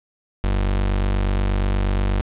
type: tone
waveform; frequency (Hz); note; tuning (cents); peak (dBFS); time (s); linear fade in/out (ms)
35% pulse; 48.38; G1; -22; -16; 0.44-2.21; 0
effects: resampled to 8000 Hz + 8-bit